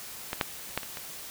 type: clicks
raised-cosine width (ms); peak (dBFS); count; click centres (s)
0.3; -14 / -8 / -11 / -23 / -21; 5; 0.331 / 0.412 / 0.776 / 0.832 / 0.972
effects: white hiss -42 dBFS RMS until 1.3 s